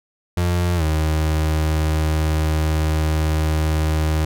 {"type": "tone with pitch glide", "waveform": "35% pulse", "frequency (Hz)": [88, 77.95], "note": ["F2", "D#2"], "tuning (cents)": [14, 4], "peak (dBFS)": -15, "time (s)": [0.37, 4.25], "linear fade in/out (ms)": 5, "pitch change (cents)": -210, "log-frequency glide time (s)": [0.76, 0.83], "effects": []}